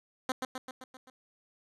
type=tone with echo; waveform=10% pulse; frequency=257.9 Hz; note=C4; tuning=25 cents flat; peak=-20 dBFS; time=0.29-0.32 s; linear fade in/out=2 ms; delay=130 ms; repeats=6; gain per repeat=-4 dB; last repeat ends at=1.1 s; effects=low-pass 11000 Hz 12 dB/octave